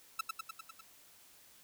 sawtooth tone with echo, 1318.5 Hz, E6, in tune, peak -28 dBFS, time 0.19-0.21 s, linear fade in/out 5 ms, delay 100 ms, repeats 6, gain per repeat -3 dB, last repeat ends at 0.81 s, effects white hiss -61 dBFS RMS until 1.63 s

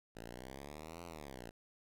5% pulse exponential two-way sweep, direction up then down, 55 to 87.31 to 55 Hz, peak -36 dBFS, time 0.15-1.51 s, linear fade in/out 10 ms, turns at 1.05 s, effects none

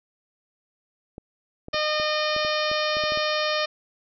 clicks, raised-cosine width 2 ms, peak -24 dBFS, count 11, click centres 1.181 / 1.684 / 1.744 / 1.999 / 2.364 / 2.449 / 2.715 / 2.969 / 3.038 / 3.121 / 3.174 s
harmonic tone, 610 Hz, D#5, 34 cents flat, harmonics 1 / 2 / 3 / 4 / 5 / 6 / 7 / 8 / 9, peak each -26 / -29 / -31 / -32 / -33 / -34 / -34 / -35 / -36 dBFS, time 1.73-3.66 s, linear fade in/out 10 ms
effects none

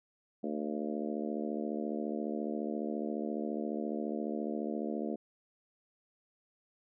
harmonic tone with a mistuned harmonic, 74.5 Hz, D2, 25 cents sharp, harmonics 3 / 4 / 5 / 6 / 7 / 8 / 9, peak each -37 / -39 / -41 / -43 / -44 / -45 / -46 dBFS, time 0.43-5.16 s, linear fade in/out 10 ms, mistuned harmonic 9, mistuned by +28 cents, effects none

